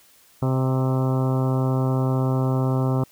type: harmonic tone with a mistuned harmonic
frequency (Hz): 130.81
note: C3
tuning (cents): 0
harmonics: 1 / 2 / 3 / 4 / 5 / 6 / 7 / 8 / 9 / 10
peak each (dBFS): -20 / -26 / -30 / -32 / -34 / -36 / -37 / -38 / -39 / -40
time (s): 0.42-3.04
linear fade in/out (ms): 5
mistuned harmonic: 5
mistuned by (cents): -24
effects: white hiss -55 dBFS RMS until 3.11 s